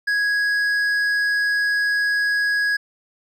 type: tone with hard clipping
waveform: sine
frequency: 1661.2 Hz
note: G#6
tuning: in tune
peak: -19 dBFS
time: 0.07-2.77 s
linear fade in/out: 10 ms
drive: 6 dB
effects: none